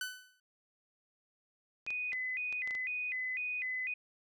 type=tone with exponential decay; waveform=sawtooth; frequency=1503 Hz; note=F#6; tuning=27 cents sharp; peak=-30 dBFS; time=0.01-0.4 s; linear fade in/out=2 ms; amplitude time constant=84 ms
type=clicks; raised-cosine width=0.2 ms; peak=-30 dBFS; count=7; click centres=1.865 / 1.905 / 2.131 / 2.526 / 2.675 / 2.709 / 2.751 s
type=tone with vibrato; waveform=sine; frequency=2240 Hz; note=C#7; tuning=18 cents sharp; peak=-34 dBFS; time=1.87-3.94 s; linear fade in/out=5 ms; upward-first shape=square; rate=2 Hz; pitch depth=180 cents each way
effects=none